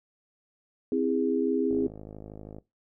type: chord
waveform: sine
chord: C augmented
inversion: none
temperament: just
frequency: 261.6 / 327 / 408.8 Hz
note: C4 / E4 / G#4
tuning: 0 / -14 / -27 cents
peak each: -27 / -29 / -28 dBFS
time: 0.92-1.87 s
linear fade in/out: 2 ms
type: click train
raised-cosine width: 2 ms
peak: -29 dBFS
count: 47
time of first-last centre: 1.71-2.585 s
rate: 52.6 Hz
effects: noise-tail reverb RT60 0.2 s tail -19 dB re dry